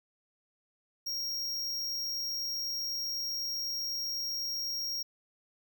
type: tone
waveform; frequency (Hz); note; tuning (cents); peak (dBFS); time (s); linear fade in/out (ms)
square; 5588; F8; 0; -33; 1.06-5.03; 10
effects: none